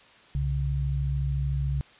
sine tone pair together, 65.07 / 138.59 Hz, C2 / C#3, -9 / 0 cents, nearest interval octave + minor second, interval 1309 cents, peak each -27 dBFS, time 0.35-1.81 s, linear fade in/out 0 ms, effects white hiss -54 dBFS RMS until 1.99 s + resampled to 8000 Hz

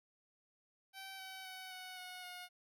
10% pulse tone with pitch steps, 772 / 761.4 / 750.9 / 740.6 / 730.4 / 720.3 Hz, G5 / F#5 / F#5 / F#5 / F#5 / F#5, -27 / +49 / +25 / +1 / -23 / -47 cents, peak -39 dBFS, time 0.93-2.49 s, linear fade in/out 50 ms, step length 260 ms, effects none

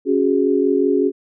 sine chord, C# suspended fourth, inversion none, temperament equal, 277.2 / 370 / 415.3 Hz, C#4 / F#4 / G#4, 0 / 0 / 0 cents, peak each -18 dBFS, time 0.05-1.12 s, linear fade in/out 50 ms, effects none

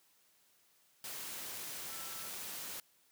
sine tone in noise, 1334 Hz, E6, 20 cents sharp, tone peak -55 dBFS, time 1.89-2.29 s, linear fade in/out 2 ms, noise white, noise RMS -44 dBFS, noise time 1.04-2.8 s, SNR -14 dB, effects white hiss -70 dBFS RMS until 3.11 s + high-pass 100 Hz 12 dB/octave

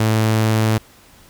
sawtooth tone, 109.9 Hz, A2, 2 cents flat, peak -10 dBFS, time 0-0.78 s, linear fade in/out 5 ms, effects pink hiss -48 dBFS RMS until 1.29 s

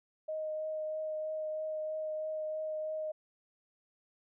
sine tone with vibrato, 622.3 Hz, D#5, in tune, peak -34 dBFS, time 0.28-3.12 s, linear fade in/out 10 ms, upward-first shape triangle, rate 3.1 Hz, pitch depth 12 cents each way, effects none

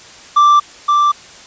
triangle tone with echo, 1174.7 Hz, D6, in tune, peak -4 dBFS, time 0.36-0.6 s, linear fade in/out 10 ms, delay 520 ms, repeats 1, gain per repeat -3 dB, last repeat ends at 1.12 s, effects white hiss -38 dBFS RMS until 1.46 s + resampled to 16000 Hz

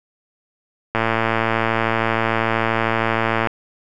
click train, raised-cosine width 0.5 ms, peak -3 dBFS, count 286, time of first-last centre 0.95-3.472 s, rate 113 Hz, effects none

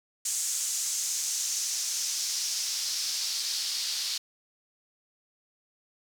white noise with band-pass filter sweep, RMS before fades -31 dBFS, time 0.25-4.18 s, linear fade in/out 5 ms, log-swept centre 7200 to 4500 Hz, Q 2.6, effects none

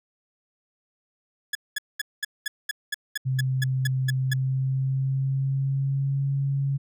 sawtooth tone bursts, 1699 Hz, G#6, 39 cents sharp, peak -21 dBFS, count 13, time 1.53-4.336 s, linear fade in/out 5 ms, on 22 ms, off 210 ms
sine tone with pitch glide, 130.81 to 138.19 Hz, C3 to C#3, 0 to -5 cents, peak -22 dBFS, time 3.25-6.78 s, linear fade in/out 20 ms, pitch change +95 cents, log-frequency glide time 4.16-6.26 s
effects none

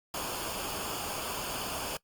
pink noise with comb filter, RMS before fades -36 dBFS, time 0.14-1.97 s, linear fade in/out 2 ms, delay 0.51 ms, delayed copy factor -0.65, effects noise-tail reverb RT60 0.1 s tail -21 dB re dry + Opus 48 kbps

